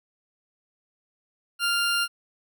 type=tone; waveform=20% pulse; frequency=1396.9 Hz; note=F6; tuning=in tune; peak=-17 dBFS; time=1.59-2.08 s; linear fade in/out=50 ms; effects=none